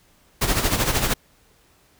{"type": "noise with tremolo", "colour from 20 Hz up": "pink", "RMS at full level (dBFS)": -19, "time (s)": [0.41, 1.14], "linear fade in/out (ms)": 10, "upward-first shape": "sine", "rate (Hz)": 13, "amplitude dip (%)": 60, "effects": ["pink hiss -58 dBFS RMS until 1.99 s"]}